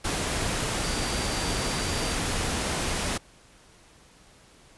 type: tone in noise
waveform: sine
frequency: 4685 Hz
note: D8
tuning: 5 cents flat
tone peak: -38 dBFS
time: 0.83-2.16 s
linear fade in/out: 10 ms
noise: pink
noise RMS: -28 dBFS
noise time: 0.04-3.18 s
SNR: -13 dB
effects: pink hiss -55 dBFS RMS until 4.77 s + resampled to 24000 Hz